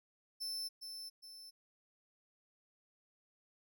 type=tone with echo; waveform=40% pulse; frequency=5300 Hz; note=E8; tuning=9 cents sharp; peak=-38 dBFS; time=0.4-0.69 s; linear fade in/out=20 ms; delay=410 ms; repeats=2; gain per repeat=-6 dB; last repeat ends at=1.51 s; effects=none